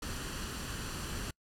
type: noise with comb filter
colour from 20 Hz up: pink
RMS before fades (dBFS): -39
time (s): 0.02-1.31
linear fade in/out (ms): 5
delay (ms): 0.68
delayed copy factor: +0.5
effects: noise-tail reverb RT60 0.1 s tail -26 dB re dry + low-pass 11000 Hz 12 dB/octave